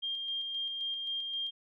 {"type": "tone with tremolo", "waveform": "sine", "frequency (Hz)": 3205, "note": "G7", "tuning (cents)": 38, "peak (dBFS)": -32, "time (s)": [0.02, 1.51], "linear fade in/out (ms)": 20, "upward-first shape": "square", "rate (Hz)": 3.8, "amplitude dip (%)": 30, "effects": []}